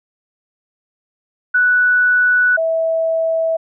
sine tone pair in turn, 1480 / 651.9 Hz, F#6 / E5, 0 / -19 cents, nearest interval octave + major second, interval 1419 cents, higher first, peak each -10 / -14 dBFS, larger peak first, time 1.54-2.57 / 2.57-3.57 s, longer first, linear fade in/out 10 ms, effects none

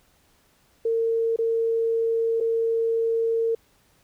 sine tone with dropouts, 455.8 Hz, A#4, 39 cents flat, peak -20 dBFS, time 0.85-3.55 s, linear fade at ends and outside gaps 5 ms, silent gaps 1.362-1.387 / 2.403-2.408 s, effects pink hiss -62 dBFS RMS until 4.03 s

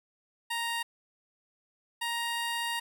15% pulse tone pair in turn, 932.3 / 936.2 Hz, A#5 / A#5, 0 / +7 cents, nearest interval unison, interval 7 cents, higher second, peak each -24 dBFS, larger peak neither, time 0.5-0.83 / 2.01-2.8 s, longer second, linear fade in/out 10 ms, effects none

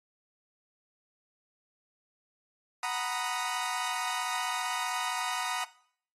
sawtooth chord, B major seventh, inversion second, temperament equal, 740 / 932.3 / 987.8 / 1244.5 Hz, F#5 / A#5 / B5 / D#6, 0 / 0 / 0 / 0 cents, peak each -33 dBFS, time 2.83-5.64 s, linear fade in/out 2 ms, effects noise-tail reverb RT60 0.6 s tail -19 dB re dry + AAC 32 kbps

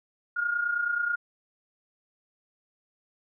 sine tone pair together, 1396.9 / 1426.3 Hz, F6 / F6, 0 / +36 cents, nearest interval unison, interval 36 cents, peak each -32 / -26 dBFS, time 0.36-1.16 s, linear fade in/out 10 ms, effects none

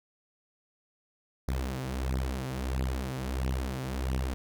sawtooth beating tone pair, 64.3 / 65.8 Hz, C2 / C2, -30 / +10 cents, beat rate 1.5 Hz, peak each -29 dBFS, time 1.48-4.34 s, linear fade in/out 0 ms, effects none

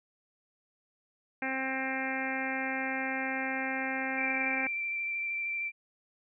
harmonic tone, 264.4 Hz, C4, 18 cents sharp, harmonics 1 / 2 / 3 / 4 / 5 / 6 / 7 / 8 / 9 / 10, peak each -37 / -41 / -38 / -47 / -48 / -38 / -39 / -39 / -39 / -48 dBFS, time 1.42-4.67 s, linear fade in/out 2 ms
sine tone with vibrato, 2349 Hz, D7, in tune, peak -31 dBFS, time 4.15-5.72 s, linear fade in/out 50 ms, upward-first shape square, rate 13 Hz, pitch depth 10 cents each way
effects none

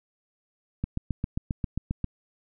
click train, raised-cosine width 5 ms, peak -15 dBFS, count 10, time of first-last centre 0.84-2.043 s, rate 7.48 Hz, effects none

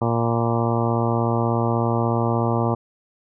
harmonic tone with a mistuned harmonic, 116.54 Hz, A#2, in tune, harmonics 1 / 2 / 3 / 4 / 5 / 6 / 7 / 8 / 9 / 10, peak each -22 / -25 / -27 / -28 / -29 / -30 / -30 / -31 / -32 / -32 dBFS, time 0.01-2.75 s, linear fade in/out 10 ms, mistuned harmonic 9, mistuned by -38 cents, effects none

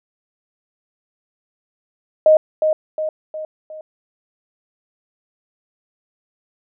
sine tone with echo, 622.3 Hz, D#5, in tune, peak -7 dBFS, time 2.26-2.37 s, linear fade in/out 2 ms, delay 360 ms, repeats 4, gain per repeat -6 dB, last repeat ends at 3.81 s, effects none

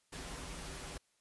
pink noise with comb filter, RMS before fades -45 dBFS, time 0.12-0.98 s, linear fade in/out 10 ms, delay 9.2 ms, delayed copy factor -0.65, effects white hiss -75 dBFS RMS until 1.2 s + resampled to 24000 Hz

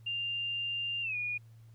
sine tone with pitch glide, 2794 to 2446 Hz, F7 to D#7, 0 to -30 cents, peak -32 dBFS, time 0.06-1.38 s, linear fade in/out 10 ms, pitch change -230 cents, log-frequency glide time 1.02-1.16 s, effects added 113 Hz sine -52 dBFS peak until 1.74 s + pink hiss -71 dBFS RMS until 1.74 s

